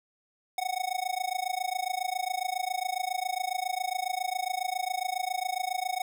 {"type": "tone with amplitude modulation", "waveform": "square", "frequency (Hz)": 740, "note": "F#5", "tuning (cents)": 0, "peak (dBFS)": -26, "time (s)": [0.58, 6.02], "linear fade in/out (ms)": 2, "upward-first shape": "sine", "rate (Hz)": 27.3, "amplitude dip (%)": 95, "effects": []}